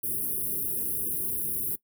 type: band-stop noise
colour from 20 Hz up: white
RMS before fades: -30 dBFS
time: 0.03-1.76 s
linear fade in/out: 10 ms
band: 450 to 9500 Hz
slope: 96 dB/octave
effects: noise-tail reverb RT60 0.1 s tail -20 dB re dry + high-pass 60 Hz 12 dB/octave